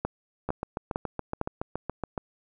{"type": "two click trains", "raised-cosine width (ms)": 1, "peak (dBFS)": [-16, -13], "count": [13, 4], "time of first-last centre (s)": [[0.49, 2.178], [0.05, 1.414]], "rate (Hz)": [7.11, 2.2], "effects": []}